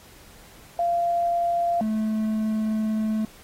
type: tone pair in turn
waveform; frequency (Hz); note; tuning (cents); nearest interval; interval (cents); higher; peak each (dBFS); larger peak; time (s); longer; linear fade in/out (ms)
sine / triangle; 690 / 217.3; F5 / A3; -21 / -21; octave + minor sixth; 2000; first; -20; neither; 0.79-1.81 / 1.81-3.25; second; 2
effects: pink hiss -50 dBFS RMS until 3.43 s + AAC 48 kbps